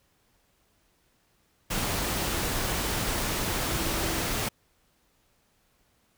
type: tone in noise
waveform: sine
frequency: 330.2 Hz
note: E4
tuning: 3 cents sharp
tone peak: -37 dBFS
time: 3.67-4.22 s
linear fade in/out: 10 ms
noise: pink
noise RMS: -29 dBFS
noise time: 1.7-4.49 s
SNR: -11 dB
effects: pink hiss -68 dBFS RMS until 6.17 s